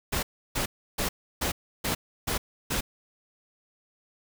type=noise bursts; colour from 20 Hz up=pink; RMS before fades=-28 dBFS; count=7; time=0.12-2.81 s; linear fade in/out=10 ms; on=110 ms; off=320 ms; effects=none